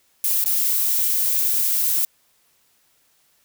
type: noise with dropouts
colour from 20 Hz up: violet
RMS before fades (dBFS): -20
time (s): 0.24-2.05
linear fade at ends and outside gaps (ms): 1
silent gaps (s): 0.441-0.459
effects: white hiss -62 dBFS RMS until 3.44 s